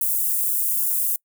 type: high-pass noise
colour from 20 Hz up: white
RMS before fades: -22 dBFS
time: 0.01-1.16 s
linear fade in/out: 2 ms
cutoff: 9600 Hz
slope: 24 dB/octave
effects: noise-tail reverb RT60 0.1 s tail -26 dB re dry

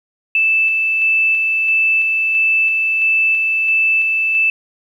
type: tone with tremolo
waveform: sine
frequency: 2637 Hz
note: E7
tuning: in tune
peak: -11 dBFS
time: 0.35-4.5 s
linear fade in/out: 2 ms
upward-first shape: square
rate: 1.5 Hz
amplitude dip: 25%
effects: 8-bit

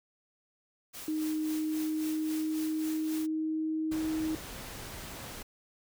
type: noise with tremolo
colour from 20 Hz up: white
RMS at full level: -43 dBFS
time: 0.93-3.27 s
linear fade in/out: 20 ms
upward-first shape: sine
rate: 3.7 Hz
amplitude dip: 60%
type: tone with pitch glide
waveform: sine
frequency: 311.1 to 315.3 Hz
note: D#4 to D#4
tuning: 0 to +23 cents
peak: -29 dBFS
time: 1.08-4.35 s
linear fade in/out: 2 ms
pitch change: +23 cents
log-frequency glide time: 1.48-3.84 s
type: noise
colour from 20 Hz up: pink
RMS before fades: -43 dBFS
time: 3.91-5.43 s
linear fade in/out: 10 ms
effects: none

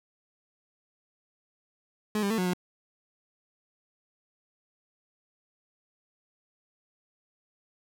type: tone with pitch steps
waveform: 30% pulse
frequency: 212.2 / 199.6 / 223.7 / 182.3 / 179.9 Hz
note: G#3 / G3 / A3 / F#3 / F#3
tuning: +38 / +32 / +29 / -25 / -48 cents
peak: -23 dBFS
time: 2.15-2.535 s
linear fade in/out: 2 ms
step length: 77 ms
effects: none

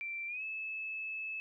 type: tone with pitch glide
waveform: sine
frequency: 2349 to 2606 Hz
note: D7 to E7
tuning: 0 to -20 cents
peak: -37 dBFS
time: 0.01-1.4 s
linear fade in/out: 0 ms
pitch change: +180 cents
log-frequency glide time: 0.27-0.43 s
effects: 13-bit

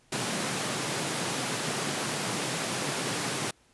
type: high-pass noise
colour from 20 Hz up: pink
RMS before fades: -31 dBFS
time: 0.12-3.51 s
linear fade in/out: 5 ms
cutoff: 120 Hz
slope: 48 dB/octave
effects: pink hiss -63 dBFS RMS until 3.73 s + resampled to 24000 Hz

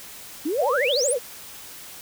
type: exponential sweep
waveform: sine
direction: up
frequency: 276.3 to 10750 Hz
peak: -22 dBFS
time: 0.45-1.14 s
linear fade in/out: 10 ms
type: tone with vibrato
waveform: sine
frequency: 531 Hz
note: C5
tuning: 25 cents sharp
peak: -21 dBFS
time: 0.58-1.19 s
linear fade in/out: 20 ms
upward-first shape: sine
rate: 13 Hz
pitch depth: 190 cents each way
effects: white hiss -41 dBFS RMS until 2.01 s

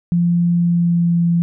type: tone with pitch glide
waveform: sine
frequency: 172.7 to 170.42 Hz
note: F3 to F3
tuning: -19 to -42 cents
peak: -12 dBFS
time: 0.12-1.42 s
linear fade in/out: 0 ms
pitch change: -23 cents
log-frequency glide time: 0.55-1.27 s
effects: none

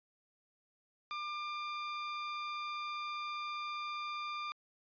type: tone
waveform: sawtooth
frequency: 1195 Hz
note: D6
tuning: 30 cents sharp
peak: -34 dBFS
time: 1.11-4.52 s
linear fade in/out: 0 ms
effects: resampled to 11025 Hz

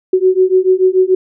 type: beating tone pair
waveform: sine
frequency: 369.5 / 376.4 Hz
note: F#4 / F#4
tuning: -2 / +30 cents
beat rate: 6.9 Hz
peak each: -11 dBFS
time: 0.13-1.15 s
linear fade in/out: 5 ms
effects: none

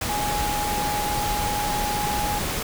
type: tone in noise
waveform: sine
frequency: 830.6 Hz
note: G#5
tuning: in tune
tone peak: -25 dBFS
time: 0.09-2.39 s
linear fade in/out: 5 ms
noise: pink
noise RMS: -27 dBFS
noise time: 0.01-2.63 s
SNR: -1 dB
effects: none

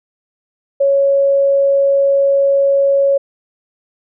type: tone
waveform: sine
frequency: 554.4 Hz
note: C#5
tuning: in tune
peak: -9 dBFS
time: 0.8-3.18 s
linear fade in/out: 10 ms
effects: none

